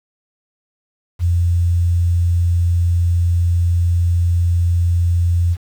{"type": "tone with quantisation", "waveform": "sine", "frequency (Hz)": 86.5, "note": "F2", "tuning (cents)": -16, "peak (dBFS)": -12, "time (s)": [1.19, 5.57], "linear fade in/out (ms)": 50, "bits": 7, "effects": []}